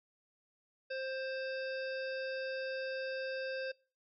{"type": "harmonic tone", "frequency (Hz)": 527, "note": "C5", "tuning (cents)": 12, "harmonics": [1, 3, 5, 7, 9, 10], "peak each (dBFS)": [-38, -43, -48, -55, -52, -57], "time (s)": [0.9, 3.72], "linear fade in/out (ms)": 10, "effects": ["noise-tail reverb RT60 0.4 s tail -25 dB re dry"]}